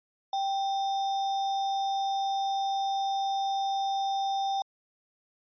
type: tone with sample-and-hold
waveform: sine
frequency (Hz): 784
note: G5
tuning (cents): 0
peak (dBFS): -26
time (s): 0.33-4.62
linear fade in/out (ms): 2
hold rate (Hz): 4410
effects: resampled to 11025 Hz